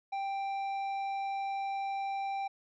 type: tone with tanh clipping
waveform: sine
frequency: 786 Hz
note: G5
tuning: 4 cents sharp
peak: -34 dBFS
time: 0.12-2.48 s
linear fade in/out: 10 ms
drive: 9 dB
effects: none